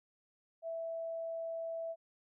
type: tone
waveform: sine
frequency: 659.3 Hz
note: E5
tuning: in tune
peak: -37 dBFS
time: 0.62-1.96 s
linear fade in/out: 50 ms
effects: none